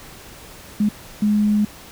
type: tone bursts at uneven times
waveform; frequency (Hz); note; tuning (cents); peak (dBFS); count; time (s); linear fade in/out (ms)
sine; 209.4; G#3; +15; -14; 2; 0.8-0.89 / 1.22-1.65; 5
effects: pink hiss -41 dBFS RMS until 1.91 s